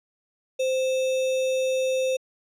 sine tone with sample-and-hold, 520 Hz, C5, 11 cents flat, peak -21 dBFS, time 0.59-2.17 s, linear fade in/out 10 ms, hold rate 3150 Hz, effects low-pass 8000 Hz 12 dB/octave

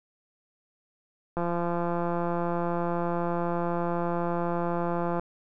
click train, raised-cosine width 1 ms, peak -16 dBFS, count 659, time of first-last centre 1.37-5.196 s, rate 172 Hz, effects none

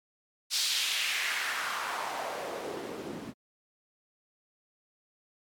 white noise with band-pass filter sweep, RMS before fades -33 dBFS, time 0.5-3.34 s, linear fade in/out 50 ms, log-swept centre 4700 to 220 Hz, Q 1.9, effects MP3 96 kbps

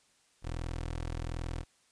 20% pulse tone, 41.28 Hz, E1, 3 cents sharp, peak -30 dBFS, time 0.42-1.65 s, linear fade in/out 50 ms, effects white hiss -68 dBFS RMS until 1.91 s + resampled to 22050 Hz

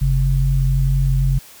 sine tone pair together, 46.36 / 134.9 Hz, F#1 / C#3, +4 / -47 cents, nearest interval octave + tritone, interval 1849 cents, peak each -16 dBFS, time 0.01-1.39 s, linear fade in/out 10 ms, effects white hiss -43 dBFS RMS until 1.6 s

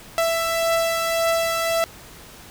sawtooth beating tone pair, 663 / 664.8 Hz, E5 / E5, +10 / +15 cents, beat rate 1.8 Hz, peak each -16 / -24 dBFS, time 0.18-1.84 s, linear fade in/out 0 ms, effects pink hiss -43 dBFS RMS until 2.5 s

